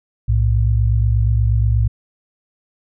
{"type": "tone pair together", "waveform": "sine", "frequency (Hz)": [61.74, 110.14], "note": ["B1", "A2"], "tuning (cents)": [0, 2], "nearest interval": "minor seventh", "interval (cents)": 1002, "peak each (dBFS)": [-15, -15], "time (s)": [0.28, 1.88], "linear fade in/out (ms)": 10, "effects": []}